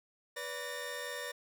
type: tone cluster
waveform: sawtooth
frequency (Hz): 491.4 / 576 / 1827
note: B4 / D5 / A#6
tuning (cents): -9 / -34 / -35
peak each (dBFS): -40 / -40 / -38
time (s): 0.36-1.32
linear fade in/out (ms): 10
effects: none